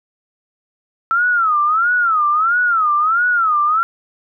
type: tone with vibrato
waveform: sine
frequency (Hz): 1318.5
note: E6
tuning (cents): 0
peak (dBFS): -12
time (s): 1.11-3.83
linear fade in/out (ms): 0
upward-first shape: sine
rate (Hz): 1.5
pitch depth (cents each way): 190
effects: none